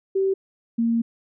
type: tone pair in turn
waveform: sine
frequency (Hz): 386 / 231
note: G4 / A#3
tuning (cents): -27 / -16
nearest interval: major sixth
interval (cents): 889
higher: first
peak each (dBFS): -18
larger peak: neither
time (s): 0.15-0.34 / 0.78-1.02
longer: second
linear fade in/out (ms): 10
effects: none